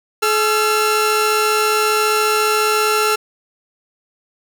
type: tone pair together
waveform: sawtooth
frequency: 427.4 / 1356.9 Hz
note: G#4 / E6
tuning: +50 / +50 cents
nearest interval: octave + minor sixth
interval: 2000 cents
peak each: -13 dBFS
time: 0.22-3.16 s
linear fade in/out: 10 ms
effects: none